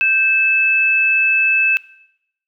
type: tone pair together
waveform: sine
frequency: 1556.1 / 2617 Hz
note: G6 / E7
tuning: -13 / -13 cents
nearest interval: major sixth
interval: 900 cents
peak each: -22 / -12 dBFS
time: 0.01-1.77 s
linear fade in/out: 0 ms
effects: noise-tail reverb RT60 0.8 s tail -20 dB re dry